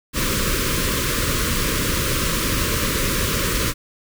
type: band-stop noise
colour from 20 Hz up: pink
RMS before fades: -21 dBFS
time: 0.13-3.74 s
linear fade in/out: 50 ms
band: 590 to 1000 Hz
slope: 96 dB/octave
effects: none